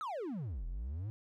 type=exponential two-way sweep; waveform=triangle; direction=down then up; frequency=1349 to 38.89 to 114.3 Hz; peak=-35 dBFS; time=0.01-1.1 s; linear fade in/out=0 ms; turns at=0.66 s; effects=none